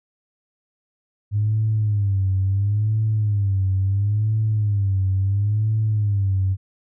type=tone with vibrato; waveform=sine; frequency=102 Hz; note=G#2; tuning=31 cents flat; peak=-16 dBFS; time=1.31-6.57 s; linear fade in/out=50 ms; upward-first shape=sine; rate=0.73 Hz; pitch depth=120 cents each way; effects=tanh soft clip ceiling -12 dBFS